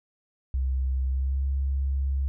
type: tone with pitch glide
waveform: sine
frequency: 65.41 to 67.99 Hz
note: C2 to C#2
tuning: 0 to -33 cents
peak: -23 dBFS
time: 0.54-2.28 s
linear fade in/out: 0 ms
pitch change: +67 cents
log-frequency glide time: 1.08-1.44 s
effects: none